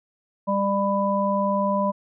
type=harmonic tone; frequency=198.9 Hz; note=G3; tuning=25 cents sharp; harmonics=1 / 3 / 5; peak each=-24 / -24 / -24 dBFS; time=0.47-1.92 s; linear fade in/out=20 ms; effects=none